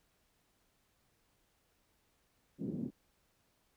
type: band-pass noise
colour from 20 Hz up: pink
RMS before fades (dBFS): -39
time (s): 2.58-2.91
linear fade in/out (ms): 50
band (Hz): 170 to 300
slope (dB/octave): 24
effects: pink hiss -75 dBFS RMS until 3.76 s